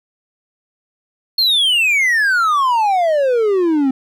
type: exponential sweep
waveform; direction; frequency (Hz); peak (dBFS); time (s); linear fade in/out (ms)
triangle; down; 4335 to 258.2; -10; 1.38-3.91; 5
effects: none